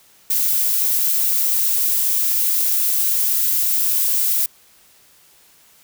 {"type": "noise", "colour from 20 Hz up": "violet", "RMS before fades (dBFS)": -18, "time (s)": [0.3, 4.46], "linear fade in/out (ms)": 5, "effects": ["white hiss -52 dBFS RMS until 5.83 s"]}